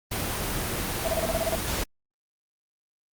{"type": "noise", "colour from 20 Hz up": "pink", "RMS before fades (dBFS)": -29, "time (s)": [0.11, 1.84], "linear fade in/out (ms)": 10}
{"type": "tone bursts", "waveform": "sine", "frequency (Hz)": 655, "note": "E5", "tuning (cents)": -11, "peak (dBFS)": -23, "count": 9, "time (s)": [1.05, 1.551], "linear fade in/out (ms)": 2, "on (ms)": 29, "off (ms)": 30}
{"effects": ["Opus 24 kbps"]}